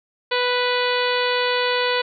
harmonic tone, 493.9 Hz, B4, in tune, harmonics 1 / 2 / 3 / 4 / 5 / 6 / 7 / 8 / 9, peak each -22 / -25 / -27 / -28 / -29 / -30 / -30 / -31 / -32 dBFS, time 0.31-2.02 s, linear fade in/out 10 ms, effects none

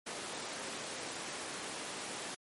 pink high-pass noise, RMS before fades -42 dBFS, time 0.06-2.35 s, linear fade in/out 10 ms, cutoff 280 Hz, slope 12 dB/octave, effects MP3 48 kbps

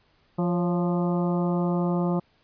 harmonic tone with a mistuned harmonic, 174.61 Hz, F3, in tune, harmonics 1 / 2 / 3 / 4 / 5 / 6 / 7, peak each -23 / -29 / -33 / -35 / -37 / -39 / -40 dBFS, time 0.38-2.2 s, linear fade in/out 10 ms, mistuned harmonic 3, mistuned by +62 cents, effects pink hiss -64 dBFS RMS until 2.43 s + resampled to 11025 Hz

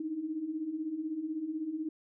sine beating tone pair, 300.3 / 316.3 Hz, D4 / D#4, +39 / +29 cents, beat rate 16 Hz, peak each -40 / -34 dBFS, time 0-1.89 s, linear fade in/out 5 ms, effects none

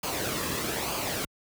pink noise with flanger, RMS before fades -31 dBFS, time 0.03-1.25 s, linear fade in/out 5 ms, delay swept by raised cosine 0.53 to 1.38 ms, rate 1.1 Hz, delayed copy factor -0.55, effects high-pass 60 Hz 12 dB/octave

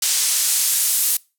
white noise with band-pass filter sweep, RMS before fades -19 dBFS, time 0.02-1.17 s, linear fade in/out 5 ms, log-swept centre 6200 to 11000 Hz, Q 0.84, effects noise-tail reverb RT60 0.3 s tail -24 dB re dry

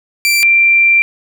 sawtooth / sine tone pair in turn, 2349 / 2361 Hz, D7 / D7, 0 / +9 cents, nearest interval unison, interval 9 cents, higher second, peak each -6 dBFS, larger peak neither, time 0.25-0.43 / 0.43-1.02 s, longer second, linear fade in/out 0 ms, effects none

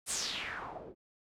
white noise with low-pass filter sweep, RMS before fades -39 dBFS, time 0.06-0.95 s, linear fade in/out 50 ms, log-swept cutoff 10000 to 340 Hz, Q 3.6, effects none

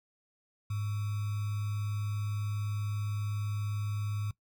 sine tone with sample-and-hold, 103.83 Hz, G#2, in tune, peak -31 dBFS, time 0.7-4.31 s, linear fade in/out 5 ms, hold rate 1225 Hz, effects noise-tail reverb RT60 0.1 s tail -19 dB re dry

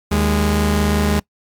sawtooth tone pair together, 77.23 / 206 Hz, D#2 / G#3, -12 / -14 cents, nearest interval octave + perfect fourth, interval 1698 cents, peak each -13 dBFS, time 0.11-1.2 s, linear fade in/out 10 ms, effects noise-tail reverb RT60 0.1 s tail -23 dB re dry + MP3 96 kbps

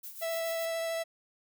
violet noise with tremolo, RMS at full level -42 dBFS, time 0.03-0.66 s, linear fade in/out 10 ms, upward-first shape sine, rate 7 Hz, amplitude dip 60%
45% pulse tone with vibrato, 659.3 Hz, E5, in tune, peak -31 dBFS, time 0.21-1.04 s, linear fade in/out 20 ms, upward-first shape triangle, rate 13 Hz, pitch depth 11 cents each way
effects none

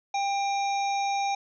harmonic tone with a mistuned harmonic, 796 Hz, G5, 26 cents sharp, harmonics 1 / 3 / 5 / 7 / 8, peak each -25 / -35 / -39 / -42 / -43 dBFS, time 0.14-1.35 s, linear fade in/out 5 ms, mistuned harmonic 5, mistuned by -81 cents, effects none

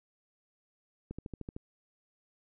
click train, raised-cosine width 3 ms, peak -27 dBFS, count 7, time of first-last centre 1.11-1.565 s, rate 13.2 Hz, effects none

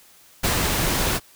pink noise with ADSR envelope, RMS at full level -20 dBFS, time 0.43-1.2 s, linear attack 14 ms, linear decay 110 ms, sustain -2 dB, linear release 41 ms, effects white hiss -52 dBFS RMS until 1.35 s

